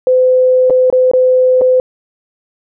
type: tone with dropouts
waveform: sine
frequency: 510 Hz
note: C5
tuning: 44 cents flat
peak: -6 dBFS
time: 0.07-1.8 s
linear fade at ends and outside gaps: 1 ms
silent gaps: 0.699-0.705 / 0.901-0.926 / 1.114-1.135 / 1.612-1.617 s
effects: none